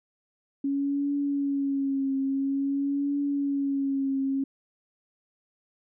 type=tone with vibrato; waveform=sine; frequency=277.2 Hz; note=C#4; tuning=in tune; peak=-24 dBFS; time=0.64-4.44 s; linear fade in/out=5 ms; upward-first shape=triangle; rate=0.49 Hz; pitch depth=49 cents each way; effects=none